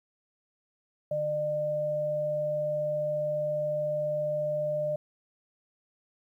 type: tone pair together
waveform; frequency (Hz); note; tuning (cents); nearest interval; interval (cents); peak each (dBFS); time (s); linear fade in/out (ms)
sine; 150 / 602.4; D3 / D5; +37 / +44; 2 octaves; 2407; -38 / -27; 1.11-4.96; 5
effects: 11-bit